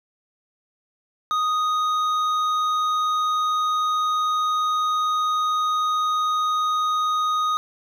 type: tone with hard clipping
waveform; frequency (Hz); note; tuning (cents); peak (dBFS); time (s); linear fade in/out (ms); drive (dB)
sine; 1244.5; D#6; 0; -21; 1.31-7.57; 0; 7
effects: none